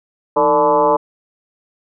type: tone with frequency modulation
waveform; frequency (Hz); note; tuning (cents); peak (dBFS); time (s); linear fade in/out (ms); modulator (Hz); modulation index
sine; 729; F#5; -26; -10; 0.36-0.97; 10; 139; 2.5
effects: none